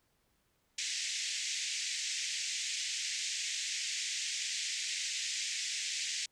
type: band-pass noise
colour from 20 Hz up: white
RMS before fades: -37 dBFS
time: 0.78-6.26 s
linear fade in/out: 5 ms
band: 1900 to 7600 Hz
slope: 48 dB/octave
effects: pink hiss -75 dBFS RMS until 6.31 s